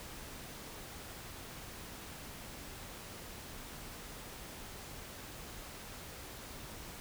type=silence; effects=pink hiss -48 dBFS RMS until 7 s